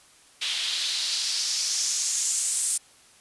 white noise with band-pass filter sweep, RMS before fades -27 dBFS, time 0.41-2.78 s, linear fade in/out 10 ms, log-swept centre 3200 to 8800 Hz, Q 2.8, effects white hiss -55 dBFS RMS until 3.2 s + resampled to 24000 Hz

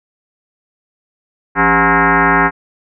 sine tone with frequency modulation, 277.2 Hz, C#4, in tune, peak -8 dBFS, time 1.55-2.51 s, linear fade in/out 50 ms, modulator 225 Hz, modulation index 7.4, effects none

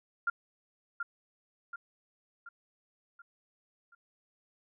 sine tone with echo, 1396.9 Hz, F6, in tune, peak -26 dBFS, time 0.27-0.3 s, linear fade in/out 5 ms, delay 730 ms, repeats 5, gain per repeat -6 dB, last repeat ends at 3.95 s, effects none

